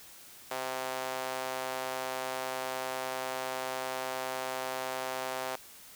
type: tone with high-pass filter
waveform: sawtooth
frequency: 130 Hz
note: C3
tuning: 11 cents flat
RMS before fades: -36 dBFS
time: 0.51-5.56 s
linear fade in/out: 2 ms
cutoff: 650 Hz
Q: 1.5
effects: white hiss -52 dBFS RMS until 5.95 s